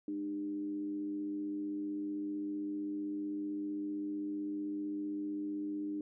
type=tone with frequency modulation; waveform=sine; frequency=302.6 Hz; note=D#4; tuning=48 cents flat; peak=-35 dBFS; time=0.08-6.01 s; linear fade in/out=2 ms; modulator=94.8 Hz; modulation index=0.38; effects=none